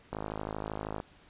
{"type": "click train", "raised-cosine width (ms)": 1, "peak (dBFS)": -21, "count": 47, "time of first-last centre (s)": [0.13, 1.001], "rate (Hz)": 52.8, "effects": ["pink hiss -59 dBFS RMS until 1.29 s", "resampled to 8000 Hz"]}